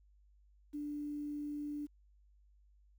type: tone with quantisation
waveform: sine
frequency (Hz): 293.7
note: D4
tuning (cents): 0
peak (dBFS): -38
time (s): 0.73-1.87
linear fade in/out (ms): 20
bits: 11
effects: added 50 Hz sine -63 dBFS peak until 2.98 s